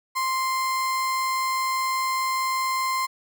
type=tone; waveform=35% pulse; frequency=1046.5 Hz; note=C6; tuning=in tune; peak=-21 dBFS; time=0.15-3.07 s; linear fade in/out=20 ms; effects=none